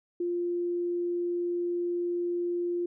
sine tone, 349.2 Hz, F4, in tune, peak -27 dBFS, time 0.2-2.86 s, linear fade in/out 5 ms, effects none

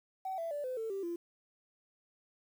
sine tone with pitch steps, 760 / 665.5 / 582.7 / 510.2 / 446.7 / 391.1 / 342.5 Hz, F#5 / E5 / D5 / C5 / A4 / G4 / F4, +46 / +16 / -14 / -44 / +26 / -4 / -34 cents, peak -34 dBFS, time 0.25-1.16 s, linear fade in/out 5 ms, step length 130 ms, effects tanh soft clip ceiling -31 dBFS + 10-bit

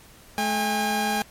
sawtooth tone pair together, 215 / 810 Hz, A3 / G#5, -40 / -43 cents, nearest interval octave + major seventh, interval 2297 cents, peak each -23 / -20 dBFS, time 0.38-1.22 s, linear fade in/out 0 ms, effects pink hiss -50 dBFS RMS until 1.3 s + MP3 64 kbps

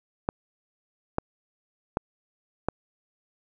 clicks, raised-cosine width 1 ms, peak -10 dBFS, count 4, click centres 0.289 / 1.184 / 1.971 / 2.686 s, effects none

